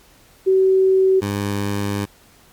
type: tone pair in turn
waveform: sine / 15% pulse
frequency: 380 / 101.14 Hz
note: F#4 / G#2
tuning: +46 / -45 cents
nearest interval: octave + major seventh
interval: 2291 cents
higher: first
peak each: -11 / -14 dBFS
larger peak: first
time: 0.46-1.21 / 1.21-2.06 s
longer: second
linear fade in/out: 20 ms
effects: pink hiss -51 dBFS RMS until 2.52 s + MP3 96 kbps